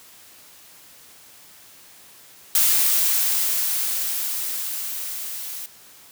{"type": "noise with level ramp", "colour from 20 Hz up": "blue", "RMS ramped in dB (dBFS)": [-17, -33], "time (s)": [2.55, 5.66], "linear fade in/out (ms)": 2, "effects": ["white hiss -48 dBFS RMS until 6.11 s", "high-pass 60 Hz 12 dB/octave"]}